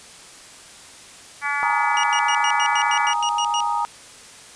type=harmonic tone; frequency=286.3 Hz; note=D4; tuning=44 cents flat; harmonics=3 / 4 / 5 / 6 / 7 / 8; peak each=-28 / -28 / -28 / -28 / -28 / -28 dBFS; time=1.41-3.15 s; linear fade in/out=50 ms
type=chord; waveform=sine; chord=Ab suspended second; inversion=none; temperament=equal; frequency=830.6 / 932.3 / 1244.5 Hz; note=Ab5 / Bb5 / Eb6; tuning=0 / 0 / 0 cents; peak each=-25 / -22 / -26 dBFS; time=1.63-3.85 s; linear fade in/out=0 ms
type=tone bursts; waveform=30% pulse; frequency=2870 Hz; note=F7; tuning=47 cents sharp; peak=-20 dBFS; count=11; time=1.97-3.604 s; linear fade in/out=0 ms; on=64 ms; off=93 ms
effects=white hiss -43 dBFS RMS until 4.55 s + resampled to 22050 Hz